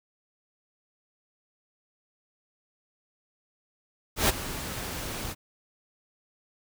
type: noise with ADSR envelope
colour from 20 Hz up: pink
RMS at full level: -20 dBFS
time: 4.16-5.35 s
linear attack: 130 ms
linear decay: 19 ms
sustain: -15 dB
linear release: 40 ms
effects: none